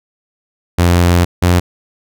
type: tone pair in turn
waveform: sawtooth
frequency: 87.31 / 88.63 Hz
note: F2 / F2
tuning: 0 / +26 cents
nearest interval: unison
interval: 26 cents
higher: second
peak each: -4 dBFS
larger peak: neither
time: 0.78-1.25 / 1.42-1.6 s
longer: first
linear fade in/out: 10 ms
effects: none